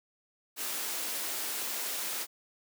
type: high-pass noise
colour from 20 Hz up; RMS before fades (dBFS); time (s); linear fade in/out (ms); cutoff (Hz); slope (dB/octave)
white; -35; 0.56-2.27; 50; 240; 24
effects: none